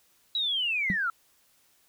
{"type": "linear sweep", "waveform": "sine", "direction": "down", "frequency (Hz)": [3928, 1300], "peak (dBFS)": -25, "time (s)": [0.35, 1.1], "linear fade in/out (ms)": 2}
{"type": "tone with exponential decay", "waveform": "sine", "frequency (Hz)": 190, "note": "F#3", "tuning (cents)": 46, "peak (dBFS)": -20, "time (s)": [0.9, 0.98], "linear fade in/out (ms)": 0, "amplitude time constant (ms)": 17}
{"effects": ["tanh soft clip ceiling -16 dBFS", "white hiss -65 dBFS RMS until 1.88 s"]}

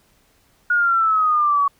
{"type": "exponential sweep", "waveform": "sine", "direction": "down", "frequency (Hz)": [1450, 1120], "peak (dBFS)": -14, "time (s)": [0.7, 1.68], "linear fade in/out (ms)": 5, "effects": ["pink hiss -59 dBFS RMS until 1.79 s"]}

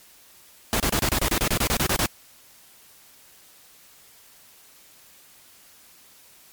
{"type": "noise bursts", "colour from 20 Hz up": "pink", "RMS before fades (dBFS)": -22, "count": 14, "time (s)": [0.73, 2.059], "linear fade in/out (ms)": 0, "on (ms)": 68, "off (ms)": 29, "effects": ["white hiss -52 dBFS RMS until 6.52 s", "MP3 96 kbps"]}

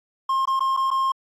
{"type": "tone with dropouts", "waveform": "triangle", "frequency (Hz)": 1066, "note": "C6", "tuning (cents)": 32, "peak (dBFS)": -17, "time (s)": [0.29, 1.12], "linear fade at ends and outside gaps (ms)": 5, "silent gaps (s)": [[0.455, 0.474], [0.595, 0.605], [0.767, 0.772], [0.905, 0.912]], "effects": ["AAC 64 kbps"]}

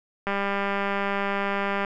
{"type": "click train", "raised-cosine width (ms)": 0.5, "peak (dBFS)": -12, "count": 315, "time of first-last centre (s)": [0.27, 1.848], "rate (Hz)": 199, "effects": []}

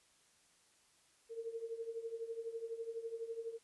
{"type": "tone with tremolo", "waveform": "sine", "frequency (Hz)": 457, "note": "A#4", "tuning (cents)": -34, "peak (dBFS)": -37, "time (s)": [1.29, 3.59], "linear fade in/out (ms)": 50, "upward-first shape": "triangle", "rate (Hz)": 12, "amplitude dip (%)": 85, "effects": ["white hiss -70 dBFS RMS until 3.63 s", "resampled to 24000 Hz"]}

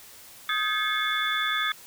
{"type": "tone cluster", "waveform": "sine", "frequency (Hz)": [1254, 1578, 1708, 2169, 3472], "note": ["D#6", "G6", "G#6", "C#7", "A7"], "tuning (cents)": [13, 11, 48, -38, -24], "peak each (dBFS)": [-29, -33, -30, -32, -29], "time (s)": [0.49, 1.72], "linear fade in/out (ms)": 2, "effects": ["white hiss -48 dBFS RMS until 1.86 s"]}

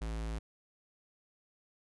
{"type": "tone", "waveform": "square", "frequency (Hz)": 55, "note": "A1", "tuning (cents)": 0, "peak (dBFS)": -36, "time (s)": [0.01, 0.39], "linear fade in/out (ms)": 10, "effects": ["resampled to 24000 Hz"]}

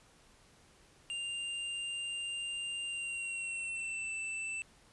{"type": "tone with pitch glide", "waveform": "square", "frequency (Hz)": [2794, 2656], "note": ["F7", "E7"], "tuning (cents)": [0, 12], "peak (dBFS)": -37, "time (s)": [1.1, 4.62], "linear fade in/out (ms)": 0, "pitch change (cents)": -88, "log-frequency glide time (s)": [2.86, 4.14], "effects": ["pink hiss -63 dBFS RMS until 4.92 s", "resampled to 24000 Hz"]}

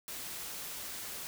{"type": "noise", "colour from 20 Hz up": "white", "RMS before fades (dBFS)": -42, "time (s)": [0.08, 1.27], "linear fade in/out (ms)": 0, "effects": []}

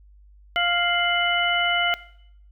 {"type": "harmonic tone with a mistuned harmonic", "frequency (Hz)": 698.5, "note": "F5", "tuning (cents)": 0, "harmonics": [1, 2, 3, 4], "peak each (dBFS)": [-25, -25, -25, -25], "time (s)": [0.56, 1.94], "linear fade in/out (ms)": 0, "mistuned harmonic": 4, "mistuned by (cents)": 110, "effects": ["noise-tail reverb RT60 0.7 s tail -18 dB re dry", "added 50 Hz sine -48 dBFS peak until 2.51 s"]}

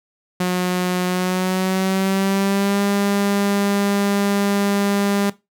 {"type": "tone with pitch glide", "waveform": "sawtooth", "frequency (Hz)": [181.1, 200.9], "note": ["F#3", "G3"], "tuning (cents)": [-37, 43], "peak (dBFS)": -13, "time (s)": [0.4, 5.3], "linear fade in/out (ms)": 5, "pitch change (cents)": 180, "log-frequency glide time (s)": [1.07, 2.81], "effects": ["noise-tail reverb RT60 0.2 s tail -17 dB re dry"]}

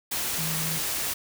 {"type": "tone in noise", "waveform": "sine", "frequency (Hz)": 160, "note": "D#3", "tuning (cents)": 49, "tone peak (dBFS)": -32, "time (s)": [0.38, 0.79], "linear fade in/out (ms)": 10, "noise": "white", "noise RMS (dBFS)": -29, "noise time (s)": [0.11, 1.14], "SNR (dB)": -6, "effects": []}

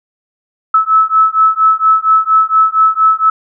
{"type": "beating tone pair", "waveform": "sine", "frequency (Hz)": [1300, 1304.3], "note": ["E6", "E6"], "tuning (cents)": [-24, -19], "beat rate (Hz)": 4.3, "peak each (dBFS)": -10, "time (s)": [0.74, 3.3], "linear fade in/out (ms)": 5, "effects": []}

